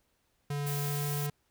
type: tone with pitch glide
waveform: square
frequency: 144.1 to 145.44 Hz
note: D3 to D3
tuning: -33 to -16 cents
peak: -32 dBFS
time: 0.5-1.3 s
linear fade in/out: 5 ms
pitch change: +17 cents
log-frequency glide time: 0.81-1.06 s
type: noise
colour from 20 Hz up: blue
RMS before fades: -39 dBFS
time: 0.66-1.27 s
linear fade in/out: 10 ms
effects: pink hiss -74 dBFS RMS until 1.5 s